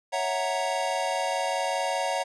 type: chord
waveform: square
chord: F# dominant seventh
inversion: second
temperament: equal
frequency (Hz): 554.4 / 659.3 / 740 / 932.3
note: C#5 / E5 / F#5 / A#5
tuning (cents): 0 / 0 / 0 / 0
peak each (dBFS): -32 / -33 / -31 / -32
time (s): 0.12-2.24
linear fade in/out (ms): 20
effects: resampled to 22050 Hz